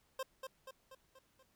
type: tone with echo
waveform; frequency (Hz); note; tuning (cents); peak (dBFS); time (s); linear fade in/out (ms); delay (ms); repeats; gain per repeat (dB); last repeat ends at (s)
25% pulse; 527; C5; +12; -34; 0.19-0.23; 5; 240; 5; -5; 1.43
effects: pink hiss -74 dBFS RMS until 1.55 s